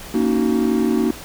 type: chord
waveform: triangle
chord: D# minor seventh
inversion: second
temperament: just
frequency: 233.3 / 280 / 311.1 / 373.4 Hz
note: A#3 / C#4 / D#4 / F#4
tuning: +2 / +18 / 0 / +16 cents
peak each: -17 / -21 / -19 / -20 dBFS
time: 0.14-1.11 s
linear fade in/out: 5 ms
effects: pink hiss -36 dBFS RMS until 1.24 s